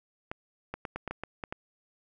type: clicks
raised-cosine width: 0.5 ms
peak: -20 dBFS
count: 9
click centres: 0.315 / 0.74 / 0.852 / 0.96 / 1.077 / 1.11 / 1.236 / 1.438 / 1.525 s
effects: none